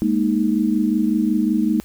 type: chord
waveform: sine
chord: Ab suspended second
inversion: none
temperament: equal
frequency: 207.7 / 233.1 / 311.1 Hz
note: Ab3 / Bb3 / Eb4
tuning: 0 / 0 / 0 cents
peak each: -20 dBFS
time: 0.02-1.8 s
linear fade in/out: 0 ms
effects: added 60 Hz sine -46 dBFS peak until 1.84 s + white hiss -49 dBFS RMS until 1.84 s